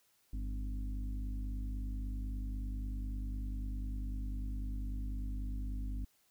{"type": "harmonic tone with a mistuned harmonic", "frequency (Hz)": 50.1, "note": "G1", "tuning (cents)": 38, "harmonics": [1, 2, 4, 5, 6], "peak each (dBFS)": [-36, -48, -52, -49, -57], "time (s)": [0.33, 6.05], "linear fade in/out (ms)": 5, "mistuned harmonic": 5, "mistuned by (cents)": 43, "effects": ["white hiss -72 dBFS RMS until 6.3 s"]}